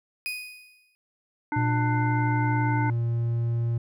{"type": "tone with exponential decay", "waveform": "35% pulse", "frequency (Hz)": 2489, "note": "D#7", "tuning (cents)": 0, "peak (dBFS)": -25, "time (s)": [0.26, 0.95], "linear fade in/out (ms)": 0, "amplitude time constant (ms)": 150}
{"type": "harmonic tone", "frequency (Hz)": 298, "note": "D4", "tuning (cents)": 25, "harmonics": [1, 3, 5, 7], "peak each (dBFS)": [-29, -28, -34, -36], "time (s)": [1.52, 2.9], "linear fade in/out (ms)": 2}
{"type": "tone with pitch glide", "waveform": "triangle", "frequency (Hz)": [118.7, 117.13], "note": ["A#2", "A#2"], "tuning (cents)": [32, 9], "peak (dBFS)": -21, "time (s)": [1.56, 3.78], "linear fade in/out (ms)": 5, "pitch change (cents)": -23, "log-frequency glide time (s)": [2.63, 3.04]}
{"effects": []}